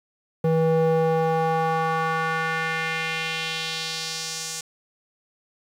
square tone with band-pass filter sweep, 161.7 Hz, E3, 33 cents flat, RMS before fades -24 dBFS, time 0.44-4.61 s, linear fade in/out 5 ms, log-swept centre 370 to 7000 Hz, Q 1.8, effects 9-bit

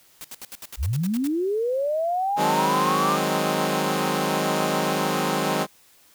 white noise bursts, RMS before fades -37 dBFS, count 11, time 0.21-1.273 s, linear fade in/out 0 ms, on 33 ms, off 70 ms
sine linear sweep, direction up, 46.25 to 1222 Hz, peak -21 dBFS, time 0.77-3.19 s, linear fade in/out 50 ms
10% pulse chord, Ab dominant seventh, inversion second, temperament equal with one note detuned, 155.56 / 185.85 / 207.7 / 261.6 Hz, Eb3 / Gb3 / Ab3 / C4, 0 / +8 / 0 / 0 cents, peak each -19 dBFS, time 2.36-5.67 s, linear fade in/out 50 ms
effects white hiss -56 dBFS RMS until 6.14 s

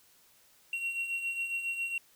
triangle beating tone pair, 2734 / 2741.3 Hz, F7 / F7, -37 / -33 cents, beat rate 7.3 Hz, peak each -39 / -31 dBFS, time 0.73-1.98 s, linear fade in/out 2 ms, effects white hiss -63 dBFS RMS until 2.15 s

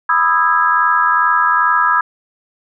sine chord, E major seventh, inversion second, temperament just, 988.9 / 1236.1 / 1318.5 / 1648.1 Hz, B5 / D#6 / E6 / G#6, +2 / -12 / 0 / -14 cents, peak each -16 dBFS, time 0.09-2.01 s, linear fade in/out 5 ms, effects none

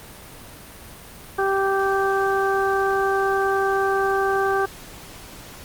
harmonic tone, 390 Hz, G4, 9 cents flat, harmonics 1 / 2 / 3 / 4, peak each -21 / -24 / -26 / -26 dBFS, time 1.38-4.66 s, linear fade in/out 10 ms, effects pink hiss -41 dBFS RMS until 5.64 s + Opus 32 kbps

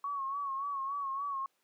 sine tone with vibrato, 1108.7 Hz, C#6, in tune, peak -33 dBFS, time 0.04-1.46 s, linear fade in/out 2 ms, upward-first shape sine, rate 3.5 Hz, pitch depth 59 cents each way, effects pink hiss -75 dBFS RMS until 1.63 s + high-pass 400 Hz 12 dB/octave

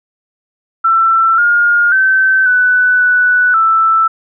sine tone with pitch steps, 1339 / 1421 / 1540 / 1493 / 1483 / 1324 Hz, E6 / F6 / G6 / F#6 / F#6 / E6, +27 / +30 / -31 / +15 / +4 / +7 cents, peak -7 dBFS, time 0.84-4.08 s, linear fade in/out 10 ms, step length 540 ms, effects none

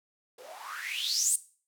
blue noise with band-pass filter sweep, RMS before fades -32 dBFS, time 0.38-1.36 s, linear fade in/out 5 ms, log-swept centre 450 to 9300 Hz, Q 9.9, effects noise-tail reverb RT60 0.4 s tail -17 dB re dry

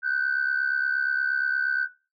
sine tone pair together, 1481.5 / 1550 Hz, F#6 / G6, +2 / -20 cents, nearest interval minor second, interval 78 cents, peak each -24 / -25 dBFS, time 0.02-1.88 s, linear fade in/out 50 ms, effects noise-tail reverb RT60 0.3 s tail -17 dB re dry + tanh soft clip ceiling -17 dBFS

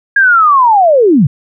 sine linear sweep, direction down, 1645 to 119 Hz, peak -4 dBFS, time 0.16-1.27 s, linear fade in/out 5 ms, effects none

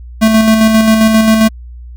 square tone with tremolo, 220.4 Hz, A3, 3 cents sharp, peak -5 dBFS, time 0.21-1.49 s, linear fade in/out 20 ms, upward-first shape square, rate 7.5 Hz, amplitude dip 35%, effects added 60 Hz sine -27 dBFS peak until 1.96 s

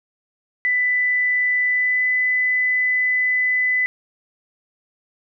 sine tone with pitch glide, 1991 to 2004 Hz, B6 to B6, +14 to +25 cents, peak -16 dBFS, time 0.65-3.86 s, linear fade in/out 0 ms, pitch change +11 cents, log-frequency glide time 1.67-2.05 s, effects none

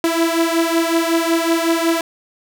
sawtooth beating tone pair, 329.6 / 335 Hz, E4 / E4, 0 / +28 cents, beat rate 5.4 Hz, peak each -13 / -15 dBFS, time 0.04-2.01 s, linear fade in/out 2 ms, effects none

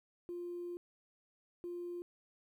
sine tone bursts at uneven times, 350 Hz, F4, 4 cents sharp, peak -39 dBFS, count 2, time 0.29-0.77 / 1.64-2.02 s, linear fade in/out 0 ms, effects tanh soft clip ceiling -35 dBFS + 12-bit

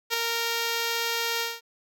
5% pulse tone with ADSR envelope, 463.5 Hz, A#4, 10 cents flat, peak -10 dBFS, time 0.1-1.61 s, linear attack 37 ms, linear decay 4 ms, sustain -4 dB, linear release 200 ms, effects none

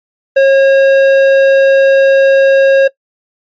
sine tone with tanh clipping, 543 Hz, C#5, 36 cents flat, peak -5 dBFS, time 0.36-2.88 s, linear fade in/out 10 ms, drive 11 dB, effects noise-tail reverb RT60 0.1 s tail -21 dB re dry + MP3 48 kbps

